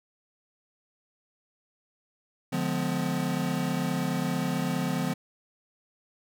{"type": "chord", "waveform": "square", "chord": "D diminished seventh", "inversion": "none", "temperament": "just", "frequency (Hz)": [146.83, 176.2, 211.4, 253.7], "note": ["D3", "F3", "Ab3", "Cb4"], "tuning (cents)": [0, 16, 31, 47], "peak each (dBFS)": [-34, -31, -36, -32], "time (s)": [2.52, 5.14], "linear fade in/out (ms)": 10, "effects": []}